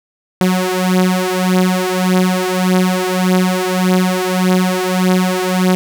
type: beating tone pair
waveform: sawtooth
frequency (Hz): 183.2 / 184.9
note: F#3 / F#3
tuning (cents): -17 / -1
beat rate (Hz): 1.7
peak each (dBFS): -11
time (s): 0.41-5.75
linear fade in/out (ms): 0
effects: none